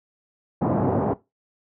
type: band-pass noise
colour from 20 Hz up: pink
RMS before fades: -22 dBFS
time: 0.61-1.14 s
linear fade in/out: 10 ms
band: 110 to 880 Hz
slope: 24 dB/octave
effects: noise-tail reverb RT60 0.2 s tail -17 dB re dry